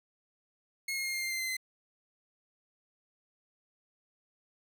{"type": "tone with pitch steps", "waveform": "sawtooth", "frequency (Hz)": [2163, 2147, 2131, 2115, 2099, 2083, 2068, 2052], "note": ["C#7", "C7", "C7", "C7", "C7", "C7", "C7", "C7"], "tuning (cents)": [-43, 44, 31, 18, 5, -8, -21, -34], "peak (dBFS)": -29, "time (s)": [0.88, 1.568], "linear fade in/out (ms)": 5, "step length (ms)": 86, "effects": []}